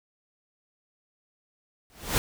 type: noise with exponential growth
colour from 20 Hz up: pink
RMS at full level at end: -21 dBFS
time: 1.9-2.18 s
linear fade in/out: 0 ms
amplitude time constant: 60 ms
effects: none